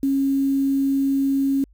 sine tone with quantisation, 273.7 Hz, C#4, 22 cents flat, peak -17 dBFS, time 0.03-1.64 s, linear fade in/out 2 ms, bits 7, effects added 50 Hz sine -50 dBFS peak until 1.73 s

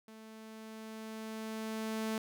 sawtooth tone with level ramp, 220 Hz, A3, in tune, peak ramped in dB -47 to -29 dBFS, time 0.08-2.18 s, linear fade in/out 2 ms, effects none

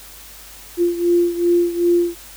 sine beating tone pair, 346.3 / 348.9 Hz, F4 / F4, -15 / -2 cents, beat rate 2.6 Hz, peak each -15 / -19 dBFS, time 0.77-2.15 s, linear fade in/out 50 ms, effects added 50 Hz sine -46 dBFS peak until 2.36 s + white hiss -40 dBFS RMS until 2.36 s

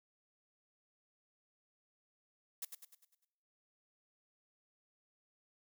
blue noise with echo, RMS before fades -41 dBFS, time 2.62-2.65 s, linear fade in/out 5 ms, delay 100 ms, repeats 6, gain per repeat -6 dB, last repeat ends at 3.25 s, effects noise-tail reverb RT60 1.0 s tail -21 dB re dry

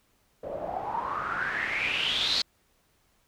white noise with low-pass filter sweep, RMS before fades -30 dBFS, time 0.43-2.42 s, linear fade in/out 5 ms, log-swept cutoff 540 to 4400 Hz, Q 7.7, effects pink hiss -68 dBFS RMS until 3.27 s

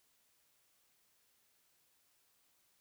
silence, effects white hiss -74 dBFS RMS until 2.8 s

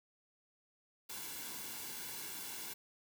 white noise with comb filter, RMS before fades -45 dBFS, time 1.09-2.74 s, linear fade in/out 10 ms, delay 1.6 ms, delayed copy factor -0.6, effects none

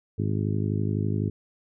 harmonic tone, 51.91 Hz, G#1, in tune, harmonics 2 / 3 / 4 / 5 / 6 / 7 / 8, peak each -26 / -30 / -32 / -34 / -36 / -37 / -38 dBFS, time 0.18-1.3 s, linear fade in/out 10 ms, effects none

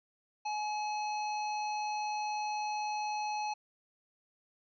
harmonic tone with a mistuned harmonic, 844 Hz, G#5, 28 cents sharp, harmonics 1 / 3 / 5 / 7, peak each -33 / -43 / -47 / -50 dBFS, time 0.45-3.54 s, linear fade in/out 10 ms, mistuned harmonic 3, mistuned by +21 cents, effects none

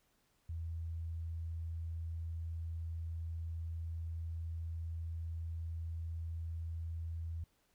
sine tone, 82.41 Hz, E2, in tune, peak -38 dBFS, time 0.49-7.44 s, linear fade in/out 5 ms, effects pink hiss -75 dBFS RMS until 7.74 s

